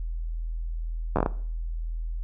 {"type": "slowing click train", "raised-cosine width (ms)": 1, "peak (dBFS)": -9, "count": 6, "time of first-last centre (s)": [1.16, 1.261], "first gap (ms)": 11, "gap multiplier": 1.31, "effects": ["noise-tail reverb RT60 0.5 s tail -17 dB re dry", "added 41 Hz sine -28 dBFS peak until 2.23 s"]}